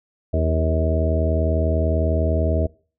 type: harmonic tone with a mistuned harmonic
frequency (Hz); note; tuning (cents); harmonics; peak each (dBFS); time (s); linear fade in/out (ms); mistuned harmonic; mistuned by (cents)
80; D#2; +49; 1 / 2 / 3 / 4 / 5 / 6 / 7 / 8; -19 / -29 / -29 / -29 / -31 / -30 / -32 / -25; 0.33-2.67; 10; 6; -33
effects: noise-tail reverb RT60 0.4 s tail -22 dB re dry